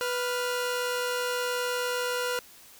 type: tone pair together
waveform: sawtooth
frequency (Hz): 493.9 / 1402.6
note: B4 / F6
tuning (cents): 0 / +7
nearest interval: octave + tritone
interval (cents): 1807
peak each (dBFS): -25 / -29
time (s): 0.01-2.39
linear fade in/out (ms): 0
effects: white hiss -52 dBFS RMS until 2.79 s